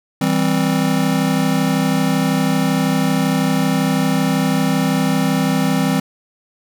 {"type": "chord", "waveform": "square", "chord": "C major", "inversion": "first", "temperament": "just", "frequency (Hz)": [163.52, 196.22, 261.6], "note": ["E3", "G3", "C4"], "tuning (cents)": [-14, 2, 0], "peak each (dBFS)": [-20, -20, -19], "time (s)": [0.21, 6], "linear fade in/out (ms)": 5, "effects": []}